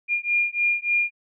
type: beating tone pair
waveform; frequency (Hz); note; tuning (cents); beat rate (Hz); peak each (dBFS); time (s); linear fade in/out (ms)
sine; 2411 / 2414.4; D7 / D7; +45 / +47; 3.4; -23; 0.08-1.11; 50
effects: none